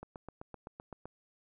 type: click train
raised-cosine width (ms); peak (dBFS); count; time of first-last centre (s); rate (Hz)
1; -30; 9; 0.03-1.056; 7.8
effects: none